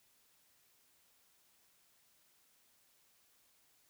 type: silence
effects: white hiss -71 dBFS RMS until 3.89 s